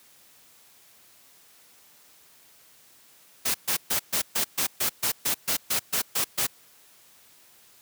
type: noise bursts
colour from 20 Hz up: white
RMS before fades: -25 dBFS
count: 14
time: 3.45-6.47 s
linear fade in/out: 10 ms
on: 95 ms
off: 130 ms
effects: white hiss -56 dBFS RMS until 7.81 s + high-pass 80 Hz 12 dB/octave